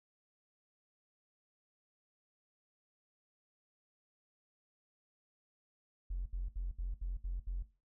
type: tone bursts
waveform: triangle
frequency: 44.54 Hz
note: F1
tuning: 35 cents sharp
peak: -31 dBFS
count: 7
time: 6.1-7.628 s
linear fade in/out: 10 ms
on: 160 ms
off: 68 ms
effects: noise-tail reverb RT60 0.3 s tail -19 dB re dry + tanh soft clip ceiling -33 dBFS